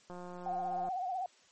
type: click train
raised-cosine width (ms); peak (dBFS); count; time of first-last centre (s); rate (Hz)
1; -33; 141; 0.1-0.887; 178
type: tone with vibrato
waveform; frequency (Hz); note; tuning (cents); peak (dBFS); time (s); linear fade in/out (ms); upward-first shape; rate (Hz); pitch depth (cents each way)
sine; 740; F#5; 0; -33; 0.46-1.26; 2; triangle; 16; 94
effects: white hiss -64 dBFS RMS until 1.51 s + MP3 32 kbps